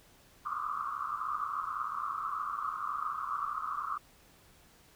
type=band-pass noise; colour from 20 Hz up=pink; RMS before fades=-36 dBFS; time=0.45-3.98 s; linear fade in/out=10 ms; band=1100 to 1300 Hz; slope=96 dB/octave; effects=pink hiss -61 dBFS RMS until 4.95 s